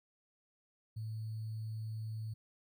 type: tone with sample-and-hold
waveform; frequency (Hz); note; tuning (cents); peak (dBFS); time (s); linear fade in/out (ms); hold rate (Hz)
sine; 110; A2; 0; -38; 0.96-2.34; 10; 4410
effects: none